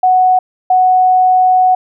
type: tone pair in turn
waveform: sine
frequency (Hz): 740 / 740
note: F#5 / F#5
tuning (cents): 0 / 0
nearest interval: unison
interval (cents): 0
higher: neither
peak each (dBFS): -6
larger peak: neither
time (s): 0.03-0.39 / 0.7-1.75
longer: second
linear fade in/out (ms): 5
effects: none